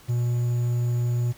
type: tone with quantisation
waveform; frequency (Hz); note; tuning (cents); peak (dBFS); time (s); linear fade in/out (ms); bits
triangle; 120.7; B2; -39; -19; 0.08-1.33; 20; 8
effects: pink hiss -51 dBFS RMS until 1.37 s